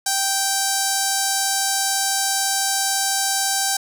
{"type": "tone with notch filter", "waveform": "5% pulse", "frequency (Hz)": 782, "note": "G5", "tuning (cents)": -4, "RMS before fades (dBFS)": -21, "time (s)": [0.06, 3.77], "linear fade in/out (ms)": 5, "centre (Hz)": 2600, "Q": 0.81, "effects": []}